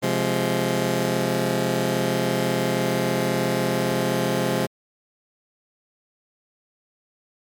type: chord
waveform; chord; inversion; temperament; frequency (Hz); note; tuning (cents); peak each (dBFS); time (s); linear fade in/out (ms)
15% pulse; F minor; second; just; 130.96 / 174.61 / 209.5; C3 / F3 / Ab3; +2 / 0 / +15; -19; 0.02-4.67; 20
effects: MP3 96 kbps